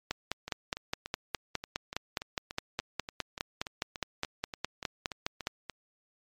two click trains, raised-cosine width 0.2 ms, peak -13 / -21 dBFS, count 27 / 19, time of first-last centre 0.11-5.471 / 0.48-5.697 s, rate 4.85 / 3.45 Hz, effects MP3 96 kbps

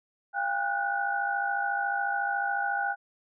sine tone cluster, 699 / 801 / 1458 / 1512 Hz, F5 / G5 / F#6 / F#6, +1 / +37 / -26 / +37 cents, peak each -38 / -29 / -31 / -34 dBFS, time 0.33-2.96 s, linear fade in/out 50 ms, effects none

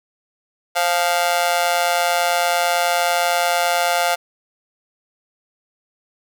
sawtooth tone with amplitude modulation, 698.5 Hz, F5, in tune, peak -8 dBFS, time 0.75-4.16 s, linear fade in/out 20 ms, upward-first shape sine, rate 169 Hz, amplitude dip 100%, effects none

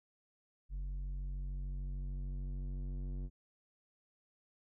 square tone with low-pass filter sweep, 46.7 Hz, F#1, 17 cents sharp, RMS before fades -40 dBFS, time 0.69-3.3 s, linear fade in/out 50 ms, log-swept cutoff 96 to 260 Hz, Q 0.89, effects none

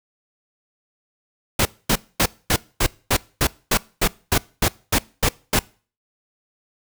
pink noise bursts, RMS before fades -17 dBFS, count 14, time 1.59-5.592 s, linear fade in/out 5 ms, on 63 ms, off 240 ms, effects noise-tail reverb RT60 0.4 s tail -23 dB re dry

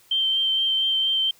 sine tone with vibrato, 3130 Hz, G7, 3 cents flat, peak -19 dBFS, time 0.11-1.31 s, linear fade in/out 5 ms, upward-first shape triangle, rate 4.3 Hz, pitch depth 15 cents each way, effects white hiss -56 dBFS RMS until 1.39 s

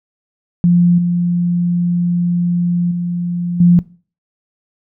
sine tone with level steps, 174.61 Hz, F3, in tune, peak -7 / -12 / -16 / -5 dBFS, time 0.64-3.79 s, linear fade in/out 0 ms, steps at 0.98 / 2.91 / 3.6 s, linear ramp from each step 5 ms, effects noise-tail reverb RT60 0.4 s tail -21 dB re dry

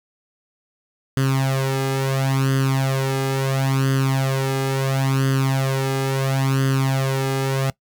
sawtooth tone with flanger, 134.3 Hz, C3, 46 cents sharp, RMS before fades -20 dBFS, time 1.17-7.7 s, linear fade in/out 0 ms, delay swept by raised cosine 0.63 to 2.43 ms, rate 0.73 Hz, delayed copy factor +0.8, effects noise-tail reverb RT60 0.1 s tail -21 dB re dry

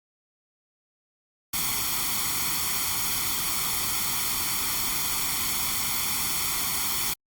white noise with comb filter, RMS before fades -27 dBFS, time 1.53-7.14 s, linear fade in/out 10 ms, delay 0.9 ms, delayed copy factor +0.75, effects Opus 48 kbps

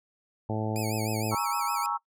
harmonic tone, 108.7 Hz, A2, 21 cents flat, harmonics 1 / 2 / 3 / 4 / 5 / 6 / 7 / 8, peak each -31 / -34 / -36 / -37 / -38 / -39 / -39 / -40 dBFS, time 0.49-1.35 s, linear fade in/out 5 ms
10% pulse tone with vibrato, 2374 Hz, D7, 18 cents sharp, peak -27 dBFS, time 0.76-1.86 s, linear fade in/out 0 ms, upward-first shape sine, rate 6.5 Hz, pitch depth 140 cents each way
sine chord, A# half-diminished seventh, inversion third, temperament equal, 830.6 / 932.3 / 1108.7 / 1318.5 Hz, G#5 / A#5 / C#6 / E6, 0 / 0 / 0 / 0 cents, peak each -34 / -31 / -33 / -31 dBFS, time 1.31-1.98 s, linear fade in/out 20 ms
effects noise-tail reverb RT60 0.1 s tail -21 dB re dry

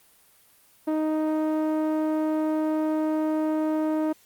sawtooth tone with low-pass filter, 311.1 Hz, D#4, in tune, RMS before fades -25 dBFS, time 0.87-4.13 s, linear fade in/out 10 ms, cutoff 830 Hz, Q 0.78, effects white hiss -58 dBFS RMS until 4.25 s + Opus 32 kbps

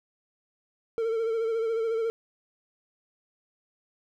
triangle tone with vibrato, 452.2 Hz, A4, 47 cents sharp, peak -23 dBFS, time 0.98-2.1 s, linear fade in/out 0 ms, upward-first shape sine, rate 14 Hz, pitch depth 41 cents each way, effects none

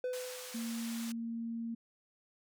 triangle tone with exponential decay, 503 Hz, B4, 32 cents sharp, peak -30 dBFS, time 0.04-0.96 s, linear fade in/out 2 ms, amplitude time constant 200 ms
white band-pass noise, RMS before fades -47 dBFS, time 0.13-1.12 s, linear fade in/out 2 ms, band 710 to 9900 Hz, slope 12 dB/octave
sine tone, 230.3 Hz, A#3, 21 cents flat, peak -36 dBFS, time 0.54-1.75 s, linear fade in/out 10 ms
effects none

